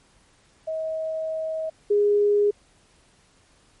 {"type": "tone pair in turn", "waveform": "sine", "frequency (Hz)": [637, 411.7], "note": ["D#5", "G#4"], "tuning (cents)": [41, -15], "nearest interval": "minor sixth", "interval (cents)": 756, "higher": "first", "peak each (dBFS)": [-25, -16], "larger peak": "second", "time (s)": [[0.67, 1.7], [1.9, 2.51]], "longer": "first", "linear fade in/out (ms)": 10, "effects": ["pink hiss -59 dBFS RMS until 3.8 s", "MP3 48 kbps"]}